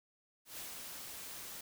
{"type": "noise with ADSR envelope", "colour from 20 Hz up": "white", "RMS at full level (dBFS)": -45, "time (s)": [0.45, 1.61], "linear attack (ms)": 130, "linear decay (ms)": 160, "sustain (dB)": -2, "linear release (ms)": 4, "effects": []}